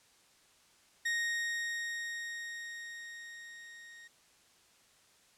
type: tone with level ramp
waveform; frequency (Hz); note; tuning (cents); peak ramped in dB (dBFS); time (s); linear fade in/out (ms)
40% pulse; 1864.7; A#6; 0; -29 to -50; 1.05-4.08; 10
effects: white hiss -65 dBFS RMS until 5.37 s + low-pass 9000 Hz 12 dB/octave